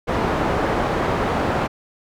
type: low-pass noise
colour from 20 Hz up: white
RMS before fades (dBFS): -21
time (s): 0.07-1.68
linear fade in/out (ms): 20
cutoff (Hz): 890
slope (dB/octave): 12
effects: none